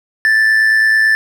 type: tone with amplitude modulation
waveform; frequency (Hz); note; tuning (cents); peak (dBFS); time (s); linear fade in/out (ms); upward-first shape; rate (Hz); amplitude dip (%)
triangle; 1760; A6; 0; -5; 0.25-1.15; 0; sine; 109; 40
effects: none